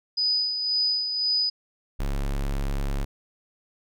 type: tone with tremolo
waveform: sine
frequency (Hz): 4978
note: D#8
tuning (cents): 0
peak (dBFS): -20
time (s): 0.17-1.5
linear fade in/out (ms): 10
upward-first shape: sine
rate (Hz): 1.9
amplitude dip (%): 50
type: tone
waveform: square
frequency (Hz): 34.65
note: C#1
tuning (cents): 0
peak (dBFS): -25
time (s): 1.99-3.05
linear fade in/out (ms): 10
effects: none